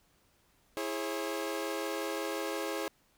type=chord; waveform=sawtooth; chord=C# minor; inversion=first; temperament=equal with one note detuned; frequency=329.6 / 415.3 / 540.8 Hz; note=E4 / G#4 / C#5; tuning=0 / 0 / -43 cents; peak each=-34 dBFS; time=0.77-2.88 s; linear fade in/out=0 ms; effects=pink hiss -69 dBFS RMS until 3.17 s